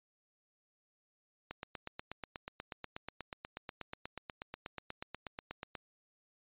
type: click train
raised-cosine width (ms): 0.3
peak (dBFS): -25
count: 36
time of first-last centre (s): 1.51-5.752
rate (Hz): 8.25
effects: resampled to 8000 Hz